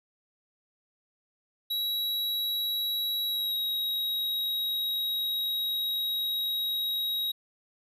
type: tone with pitch glide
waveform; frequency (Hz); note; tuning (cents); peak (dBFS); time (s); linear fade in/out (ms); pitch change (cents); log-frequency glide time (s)
square; 3881 to 3814; B7 to A#7; -31 to +39; -28; 1.7-7.32; 10; -30; 3.27-3.59
effects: none